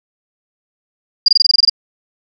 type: tone bursts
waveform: sine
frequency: 4823 Hz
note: D8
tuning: 45 cents sharp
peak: -5 dBFS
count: 10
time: 1.26-1.697 s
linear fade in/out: 5 ms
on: 23 ms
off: 23 ms
effects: none